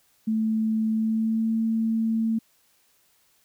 sine tone with pitch glide, 220 to 224.2 Hz, A3 to A3, 0 to +33 cents, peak -21 dBFS, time 0.27-2.39 s, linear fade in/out 10 ms, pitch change +33 cents, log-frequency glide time 0.91-1.52 s, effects white hiss -64 dBFS RMS until 3.44 s

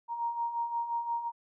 sine beating tone pair, 932.3 / 938 Hz, A#5 / A#5, 0 / +11 cents, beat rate 5.7 Hz, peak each -38 / -31 dBFS, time 0.08-1.32 s, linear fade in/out 50 ms, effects none

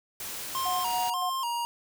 white noise, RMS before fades -37 dBFS, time 0.2-1.1 s, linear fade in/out 2 ms
square tone with vibrato, 1000 Hz, B5, 21 cents sharp, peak -29 dBFS, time 0.55-1.65 s, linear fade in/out 0 ms, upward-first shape square, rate 1.7 Hz, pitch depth 98 cents each way
sine tone with tremolo, 731 Hz, F#5, 21 cents flat, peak -29 dBFS, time 0.65-1.3 s, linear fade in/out 10 ms, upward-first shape square, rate 3.5 Hz, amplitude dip 45%
effects none

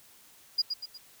sine tone with echo, 4871 Hz, D#8, 38 cents flat, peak -21 dBFS, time 0.58-0.62 s, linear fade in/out 10 ms, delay 120 ms, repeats 3, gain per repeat -7 dB, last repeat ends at 0.98 s, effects tanh soft clip ceiling -17 dBFS + white hiss -57 dBFS RMS until 1.2 s

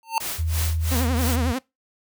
square tone with exponential growth, 900 Hz, A5, 39 cents sharp, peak -16 dBFS, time 0.03-0.18 s, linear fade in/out 1 ms, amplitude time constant 31 ms
white noise with tremolo, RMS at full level -28 dBFS, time 0.2-1.36 s, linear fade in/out 5 ms, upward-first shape sine, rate 3 Hz, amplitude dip 95%
sine tone, 80.9 Hz, E2, 32 cents flat, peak -21 dBFS, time 0.38-1.53 s, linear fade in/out 20 ms
sawtooth tone with vibrato, 246.9 Hz, B3, in tune, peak -20 dBFS, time 0.91-1.59 s, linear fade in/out 10 ms, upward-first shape triangle, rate 11 Hz, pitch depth 160 cents each way
effects noise-tail reverb RT60 0.2 s tail -22 dB re dry

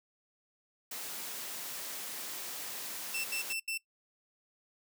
white noise, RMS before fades -41 dBFS, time 0.91-3.53 s, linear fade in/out 5 ms
sawtooth tone bursts, 2676 Hz, E7, 25 cents sharp, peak -30 dBFS, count 4, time 3.14-3.777 s, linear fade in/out 5 ms, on 100 ms, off 79 ms
effects noise-tail reverb RT60 0.1 s tail -21 dB re dry + high-pass 200 Hz 12 dB/octave

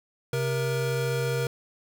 square tone pair together, 132.73 / 473 Hz, C3 / A#4, +25 / +25 cents, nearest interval octave + minor seventh, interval 2200 cents, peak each -28 / -29 dBFS, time 0.33-1.47 s, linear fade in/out 2 ms, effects none

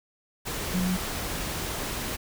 sine tone in noise, 182.7 Hz, F#3, 22 cents flat, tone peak -24 dBFS, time 0.73-0.97 s, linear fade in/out 20 ms, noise pink, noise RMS -32 dBFS, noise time 0.45-2.17 s, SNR +5 dB, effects none

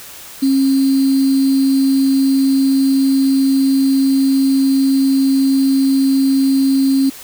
sine tone with sample-and-hold, 270 Hz, C#4, 45 cents flat, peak -10 dBFS, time 0.42-7.1 s, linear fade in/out 10 ms, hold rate 4410 Hz, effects white hiss -35 dBFS RMS until 7.23 s

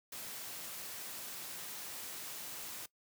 white noise, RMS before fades -45 dBFS, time 0.12-2.86 s, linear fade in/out 5 ms, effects noise-tail reverb RT60 0.1 s tail -20 dB re dry + high-pass 100 Hz 12 dB/octave

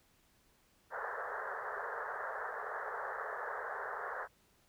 white band-pass noise, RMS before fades -41 dBFS, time 0.9-4.28 s, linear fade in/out 50 ms, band 410 to 1800 Hz, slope 96 dB/octave, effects pink hiss -70 dBFS RMS until 4.68 s

